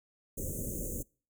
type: band-stop noise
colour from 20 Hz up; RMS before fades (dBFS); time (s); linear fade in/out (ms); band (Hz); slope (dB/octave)
pink; -37; 0.37-1.03; 10; 570 to 6400; 96
effects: noise-tail reverb RT60 0.4 s tail -26 dB re dry